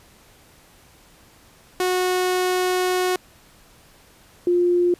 sawtooth / sine tone pair in turn, 365.8 / 352.5 Hz, F#4 / F4, -20 / +16 cents, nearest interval minor second, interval 64 cents, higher first, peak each -15 dBFS, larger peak neither, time 1.8-3.16 / 4.47-4.94 s, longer first, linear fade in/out 2 ms, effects pink hiss -52 dBFS RMS until 4.99 s + resampled to 32000 Hz

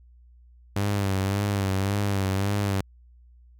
sawtooth tone with vibrato, 98.8 Hz, G2, 14 cents sharp, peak -19 dBFS, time 0.76-2.81 s, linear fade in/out 5 ms, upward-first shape sine, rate 1.8 Hz, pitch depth 58 cents each way, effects added 60 Hz sine -50 dBFS peak until 3.59 s

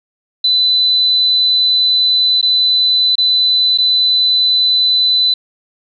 sine tone with dropouts, 4005 Hz, B7, 23 cents sharp, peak -9 dBFS, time 0.44-5.34 s, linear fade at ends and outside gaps 5 ms, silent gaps 2.414-2.427 / 3.155-3.181 / 3.776-3.784 s, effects none

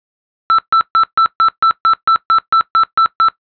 triangle tone bursts, 1330 Hz, E6, 15 cents sharp, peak -5 dBFS, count 13, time 0.5-3.285 s, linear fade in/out 0 ms, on 85 ms, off 140 ms, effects noise-tail reverb RT60 0.1 s tail -17 dB re dry + resampled to 11025 Hz

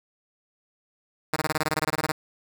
5% pulse tone bursts, 155.56 Hz, D#3, in tune, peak -11 dBFS, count 15, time 1.33-2.119 s, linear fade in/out 5 ms, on 33 ms, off 21 ms, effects none

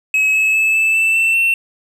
triangle tone with pitch steps, 2563 / 2585 / 2608 / 2630 / 2653 / 2676 / 2700 Hz, E7 / E7 / E7 / E7 / E7 / E7 / E7, -49 / -34 / -19 / -5 / +10 / +25 / +41 cents, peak -10 dBFS, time 0.14-1.54 s, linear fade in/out 2 ms, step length 200 ms, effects none

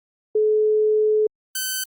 sine / 5% pulse tone pair in turn, 428.9 / 1528.4 Hz, A4 / G6, -44 / -44 cents, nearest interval octave + minor seventh, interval 2200 cents, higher second, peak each -15 / -12 dBFS, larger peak second, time 0.35-1.27 / 1.55-1.84 s, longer first, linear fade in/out 5 ms, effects Opus 32 kbps

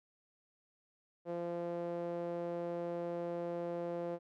sawtooth tone with band-pass filter, 172.1 Hz, F3, 25 cents flat, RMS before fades -39 dBFS, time 1.25-4.19 s, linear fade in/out 50 ms, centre 500 Hz, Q 2.6, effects none

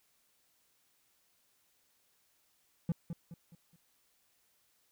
triangle tone with echo, 168.1 Hz, E3, 34 cents sharp, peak -26 dBFS, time 2.89-2.92 s, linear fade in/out 2 ms, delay 210 ms, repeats 4, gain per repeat -8 dB, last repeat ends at 3.76 s, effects white hiss -73 dBFS RMS until 4.91 s

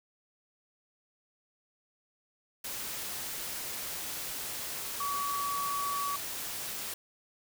sine tone in noise, 1136 Hz, C#6, 42 cents sharp, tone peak -31 dBFS, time 5-6.16 s, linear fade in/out 5 ms, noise white, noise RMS -38 dBFS, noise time 2.64-6.94 s, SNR +4 dB, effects none

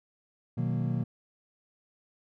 triangle chord, B major seventh, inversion none, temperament equal, 123.47 / 155.56 / 185 / 233.1 Hz, B2 / D#3 / F#3 / A#3, 0 / 0 / 0 / 0 cents, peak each -28 / -31 / -33 / -33 dBFS, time 0.57-1.04 s, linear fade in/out 10 ms, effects none

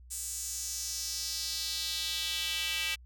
square tone with high-pass filter sweep, 177.8 Hz, F3, 31 cents sharp, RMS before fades -35 dBFS, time 0.1-2.96 s, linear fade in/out 20 ms, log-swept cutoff 8000 to 2600 Hz, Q 2.7, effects added 61 Hz sine -50 dBFS peak until 3.05 s

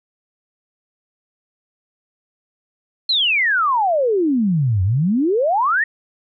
sine exponential two-way sweep, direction down then up, 4262 to 89 to 1910 Hz, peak -14 dBFS, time 3.09-5.84 s, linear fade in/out 5 ms, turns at 4.83 s, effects none

